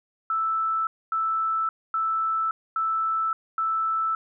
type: tone bursts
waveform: sine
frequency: 1318.5 Hz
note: E6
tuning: in tune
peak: -22 dBFS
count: 5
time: 0.3-4.15 s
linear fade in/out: 2 ms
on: 570 ms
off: 250 ms
effects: none

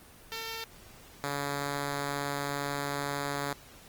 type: tone pair in turn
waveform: 5% pulse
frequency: 451.3 / 142.15 Hz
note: A4 / C#3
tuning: +44 / +44 cents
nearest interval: octave + minor sixth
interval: 2000 cents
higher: first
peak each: -25 / -20 dBFS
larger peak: second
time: 0.32-0.64 / 1.24-3.53 s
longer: second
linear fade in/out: 0 ms
effects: pink hiss -53 dBFS RMS until 3.88 s + Opus 24 kbps

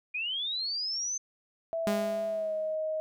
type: linear sweep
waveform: sine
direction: up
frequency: 2400 to 6272 Hz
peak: -30 dBFS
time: 0.14-1.18 s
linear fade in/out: 10 ms
type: tone with pitch glide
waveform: sine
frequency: 659.3 to 627 Hz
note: E5 to D#5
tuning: 0 to +13 cents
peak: -29 dBFS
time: 1.73-3 s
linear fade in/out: 0 ms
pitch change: -87 cents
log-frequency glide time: 2.26-2.54 s
type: tone with exponential decay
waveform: sawtooth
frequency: 204.5 Hz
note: G#3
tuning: 26 cents flat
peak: -22 dBFS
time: 1.87-2.75 s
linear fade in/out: 0 ms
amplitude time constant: 190 ms
effects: none

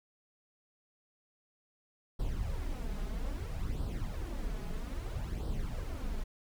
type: noise with flanger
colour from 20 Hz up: brown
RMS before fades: -36 dBFS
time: 2.19-6.24 s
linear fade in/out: 10 ms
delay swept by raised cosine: 0.22 to 4.82 ms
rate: 0.61 Hz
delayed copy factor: +0.65
effects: none

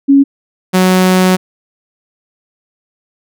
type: tone pair in turn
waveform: sine / sawtooth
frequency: 277.2 / 185.01 Hz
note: C#4 / F#3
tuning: 0 / 0 cents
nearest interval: perfect fifth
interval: 700 cents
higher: first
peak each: -3 dBFS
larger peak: neither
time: 0.08-0.24 / 0.73-1.37 s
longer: second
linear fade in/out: 20 ms
effects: none

